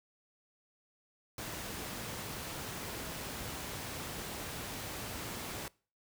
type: noise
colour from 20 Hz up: pink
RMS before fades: -41 dBFS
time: 1.38-5.68 s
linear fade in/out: 2 ms
effects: noise-tail reverb RT60 0.4 s tail -24 dB re dry + high-pass 60 Hz 12 dB/octave